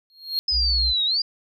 triangle tone with exponential growth, 4253 Hz, C8, 27 cents sharp, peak -17 dBFS, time 0.1-0.39 s, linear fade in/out 0 ms, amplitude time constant 63 ms
sine exponential two-way sweep, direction down then up, 5120 to 3732 to 4895 Hz, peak -19 dBFS, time 0.48-1.22 s, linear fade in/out 5 ms, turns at 1.05 s
sine tone, 61.1 Hz, B1, 18 cents flat, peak -23 dBFS, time 0.51-0.94 s, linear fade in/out 50 ms
effects none

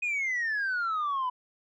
sine exponential sweep, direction down, 2510 to 987.8 Hz, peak -25 dBFS, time 0.02-1.3 s, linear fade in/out 10 ms, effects tanh soft clip ceiling -25 dBFS

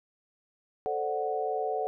sine chord, D dominant seventh, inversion second, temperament equal, 440 / 523.3 / 587.3 / 740 Hz, A4 / C5 / D5 / F#5, 0 / 0 / 0 / 0 cents, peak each -32 / -37 / -37 / -31 dBFS, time 0.86-1.87 s, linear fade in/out 0 ms, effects none

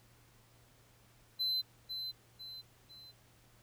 triangle tone with echo, 4051 Hz, B7, 43 cents sharp, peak -30 dBFS, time 1.39-1.62 s, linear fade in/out 20 ms, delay 500 ms, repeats 3, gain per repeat -7 dB, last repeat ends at 3.12 s, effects added 117 Hz sine -66 dBFS peak until 3.62 s + pink hiss -66 dBFS RMS until 3.62 s

